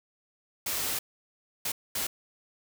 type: noise bursts at uneven times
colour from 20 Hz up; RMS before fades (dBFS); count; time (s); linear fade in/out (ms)
white; -31; 3; 0.66-0.99 / 1.65-1.72 / 1.95-2.07; 5
effects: none